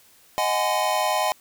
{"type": "chord", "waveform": "square", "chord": "Ab dominant seventh", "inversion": "second", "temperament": "equal with one note detuned", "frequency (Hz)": [622.3, 740, 830.6, 1020.2], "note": ["Eb5", "Gb5", "Ab5", "C6"], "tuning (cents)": [0, 0, 0, -44], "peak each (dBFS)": -27, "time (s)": [0.38, 1.32], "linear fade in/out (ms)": 0, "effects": ["white hiss -55 dBFS RMS until 1.4 s"]}